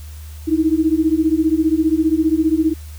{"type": "beating tone pair", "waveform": "sine", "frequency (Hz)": [310, 325], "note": ["D#4", "E4"], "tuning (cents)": [-6, -24], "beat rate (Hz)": 15, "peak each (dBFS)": -16, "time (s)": [0.47, 2.74], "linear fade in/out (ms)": 20, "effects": ["added 76 Hz sine -31 dBFS peak until 2.98 s", "white hiss -45 dBFS RMS until 2.98 s"]}